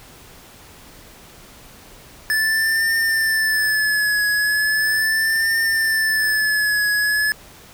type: tone with vibrato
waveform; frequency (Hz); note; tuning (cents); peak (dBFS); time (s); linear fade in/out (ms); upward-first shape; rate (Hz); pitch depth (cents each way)
square; 1743; A6; -17; -17; 2.3-7.32; 0; triangle; 0.38; 66
effects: pink hiss -44 dBFS RMS until 7.73 s

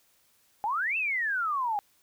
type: exponential two-way sweep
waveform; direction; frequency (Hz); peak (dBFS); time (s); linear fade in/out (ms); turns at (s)
sine; up then down; 797 to 2712 to 797; -26; 0.64-1.79; 0; 0.97
effects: white hiss -66 dBFS RMS until 2.02 s

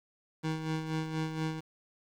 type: tone with tremolo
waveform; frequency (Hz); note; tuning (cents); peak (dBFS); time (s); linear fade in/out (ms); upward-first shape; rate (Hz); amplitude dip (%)
25% pulse; 158.3; D#3; +30; -26; 0.43-1.61; 20; sine; 4.2; 60
effects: low-pass 6000 Hz 12 dB/octave + 9-bit

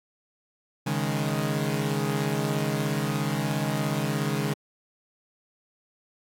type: chord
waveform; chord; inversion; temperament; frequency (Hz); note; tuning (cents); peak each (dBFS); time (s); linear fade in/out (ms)
sawtooth; C# suspended second; none; equal; 138.59 / 155.56 / 207.7; C#3 / D#3 / G#3; 0 / 0 / 0; -25 / -25 / -26; 0.86-4.54; 10
effects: AAC 64 kbps

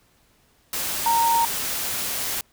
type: tone in noise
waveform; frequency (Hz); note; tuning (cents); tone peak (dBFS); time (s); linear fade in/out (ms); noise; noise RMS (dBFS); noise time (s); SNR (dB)
sine; 925; A#5; -14; -17; 1.06-1.45; 2; white; -27; 0.73-2.41; +7
effects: pink hiss -61 dBFS RMS until 2.52 s

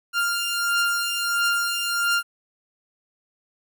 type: beating tone pair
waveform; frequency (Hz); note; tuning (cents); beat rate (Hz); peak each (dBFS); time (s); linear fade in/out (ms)
sawtooth; 1396.9 / 1398.4; F6 / F6; 0 / +2; 1.5; -19 / -23; 0.13-2.23; 50
effects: none

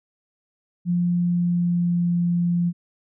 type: tone with pitch glide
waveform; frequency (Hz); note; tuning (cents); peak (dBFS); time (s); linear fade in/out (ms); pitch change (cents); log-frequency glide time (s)
sine; 175.3 to 173.49; F3 to F3; +7 to -11; -18; 0.85-2.73; 50; -18; 1.03-2.15
effects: none

